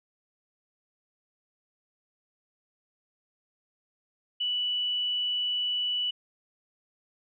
sine tone, 2960 Hz, F#7, in tune, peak -26 dBFS, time 4.4-6.11 s, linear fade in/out 10 ms, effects none

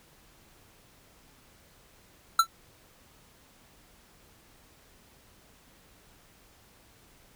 square tone with exponential decay, 1340 Hz, E6, 28 cents sharp, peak -14 dBFS, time 2.39-2.47 s, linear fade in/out 5 ms, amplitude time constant 16 ms, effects pink hiss -59 dBFS RMS until 7.35 s

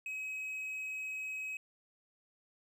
triangle tone, 2546 Hz, D#7, 39 cents sharp, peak -36 dBFS, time 0.06-1.57 s, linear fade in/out 2 ms, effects none

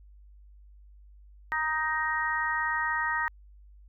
harmonic tone, 312.2 Hz, D#4, 6 cents sharp, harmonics 3 / 4 / 5 / 6, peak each -32 / -33 / -35 / -29 dBFS, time 1.52-3.28 s, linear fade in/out 0 ms, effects added 50 Hz sine -50 dBFS peak until 3.88 s

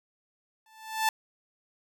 sawtooth tone with exponential growth, 880 Hz, A5, in tune, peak -17 dBFS, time 0.66-1.09 s, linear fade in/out 2 ms, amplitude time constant 93 ms, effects none

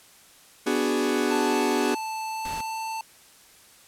40% pulse chord, G# half-diminished seventh, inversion first, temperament equal, 246.9 / 293.7 / 370 / 415.3 Hz, B3 / D4 / F#4 / G#4, 0 / 0 / 0 / 0 cents, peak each -27 dBFS, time 0.66-1.95 s, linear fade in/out 10 ms
square tone with pitch glide, 880 to 889.2 Hz, A5 to A5, 0 to +18 cents, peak -30 dBFS, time 1.31-3.01 s, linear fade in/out 2 ms, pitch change +18 cents, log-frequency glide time 2.24-2.79 s
pink noise, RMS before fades -38 dBFS, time 2.45-2.61 s, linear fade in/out 2 ms
effects white hiss -53 dBFS RMS until 3.87 s + low-pass 12000 Hz 12 dB/octave

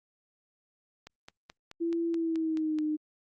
click train, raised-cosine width 0.2 ms, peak -28 dBFS, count 9, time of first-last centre 1.07-2.787 s, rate 4.66 Hz
sine tone with pitch glide, 335.5 to 305.9 Hz, E4 to D#4, +31 to -29 cents, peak -27 dBFS, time 1.8-2.97 s, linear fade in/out 20 ms, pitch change -160 cents, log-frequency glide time 2.09-2.82 s
effects Opus 48 kbps

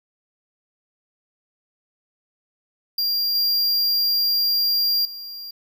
square tone with level steps, 4770 Hz, D8, 26 cents sharp, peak -20 / -18 / -33 dBFS, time 2.98-5.51 s, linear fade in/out 5 ms, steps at 3.35 / 5.05 s, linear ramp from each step 2 ms, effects 10-bit

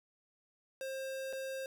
square tone with dropouts, 532 Hz, C5, 29 cents sharp, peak -39 dBFS, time 0.81-1.66 s, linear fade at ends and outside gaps 1 ms, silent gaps 1.328-1.332 s, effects none

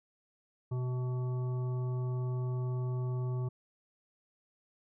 harmonic tone with a mistuned harmonic, 125.5 Hz, B2, 28 cents sharp, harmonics 1 / 3 / 5 / 7 / 9, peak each -31 / -43 / -52 / -53 / -53 dBFS, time 0.71-3.49 s, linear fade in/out 10 ms, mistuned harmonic 5, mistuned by +34 cents, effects none

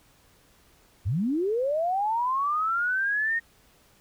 sine linear sweep, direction up, 77.78 to 1864.7 Hz, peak -23 dBFS, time 1.05-3.4 s, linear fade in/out 20 ms, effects pink hiss -60 dBFS RMS until 4 s

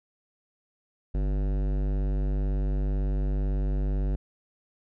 sine tone with hard clipping, 49 Hz, G1, in tune, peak -26 dBFS, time 1.14-4.16 s, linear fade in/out 10 ms, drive 17 dB, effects none

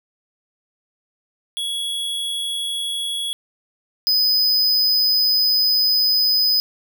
square tone pair in turn, 3352 / 5008 Hz, G#7 / D#8, +15 / +10 cents, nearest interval perfect fifth, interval 695 cents, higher second, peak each -23 / -15 dBFS, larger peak second, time 1.57-3.33 / 4.07-6.6 s, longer second, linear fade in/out 0 ms, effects none

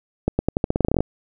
accelerating click train, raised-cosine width 2 ms, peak -5 dBFS, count 15, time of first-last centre 0.28-1.006 s, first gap 110 ms, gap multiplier 0.87, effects none

